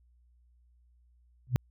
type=tone with exponential growth; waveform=sine; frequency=124.5 Hz; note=B2; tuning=14 cents sharp; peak=-16 dBFS; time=1.47-1.56 s; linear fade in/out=0 ms; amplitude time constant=18 ms; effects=added 60 Hz sine -61 dBFS peak until 1.7 s